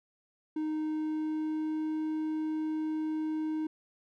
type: tone with pitch glide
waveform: triangle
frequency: 309.9 to 311.9 Hz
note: D#4 to D#4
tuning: -7 to +4 cents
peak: -28 dBFS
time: 0.56-3.67 s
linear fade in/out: 5 ms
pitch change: +11 cents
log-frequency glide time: 0.92-2.01 s
effects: none